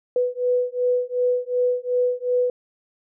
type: beating tone pair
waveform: sine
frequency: 493.9 / 496.6 Hz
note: B4 / B4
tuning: 0 / +9 cents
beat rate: 2.7 Hz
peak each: -22 dBFS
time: 0.16-2.5 s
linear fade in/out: 2 ms
effects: none

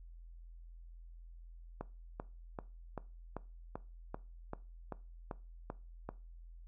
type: click train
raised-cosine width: 1 ms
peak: -26 dBFS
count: 12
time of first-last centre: 1.81-6.09 s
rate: 2.57 Hz
effects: noise-tail reverb RT60 0.3 s tail -19 dB re dry + added 42 Hz sine -50 dBFS peak until 6.67 s

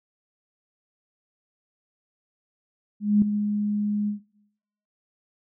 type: tone with ADSR envelope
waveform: sine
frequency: 207.7 Hz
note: G#3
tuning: in tune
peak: -13 dBFS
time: 3-4.2 s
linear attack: 220 ms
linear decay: 3 ms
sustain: -9 dB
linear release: 120 ms
effects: noise-tail reverb RT60 0.8 s tail -18 dB re dry

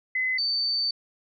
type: tone pair in turn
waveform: sine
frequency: 2032 / 4562 Hz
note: B6 / C#8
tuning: +49 / +49 cents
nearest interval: octave + major second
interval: 1400 cents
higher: second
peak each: -23 dBFS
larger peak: neither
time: 0.15-0.38 / 0.38-0.91 s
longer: second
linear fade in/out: 5 ms
effects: none

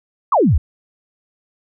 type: exponential sweep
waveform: sine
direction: down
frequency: 1244.5 to 57.1 Hz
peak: -10 dBFS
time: 0.32-0.58 s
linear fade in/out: 5 ms
effects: none

